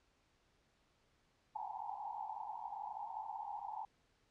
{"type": "band-pass noise", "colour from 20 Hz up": "pink", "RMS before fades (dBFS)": -45, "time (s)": [1.55, 3.85], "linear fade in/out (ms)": 5, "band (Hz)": [790, 920], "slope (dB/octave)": 96, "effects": ["pink hiss -75 dBFS RMS until 4.3 s", "low-pass 6000 Hz 12 dB/octave"]}